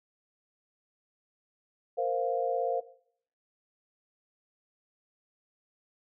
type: chord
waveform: sine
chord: Bb suspended second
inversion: none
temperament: equal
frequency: 466.2 / 523.3 / 698.5 Hz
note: Bb4 / C5 / F5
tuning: 0 / 0 / 0 cents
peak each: -32 / -31 / -31 dBFS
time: 1.97-2.81 s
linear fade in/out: 20 ms
effects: noise-tail reverb RT60 0.6 s tail -17 dB re dry